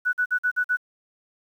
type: tone bursts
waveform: sine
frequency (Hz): 1480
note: F#6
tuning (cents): 0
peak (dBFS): -19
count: 6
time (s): 0.05-0.771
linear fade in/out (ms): 20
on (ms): 81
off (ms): 47
effects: 9-bit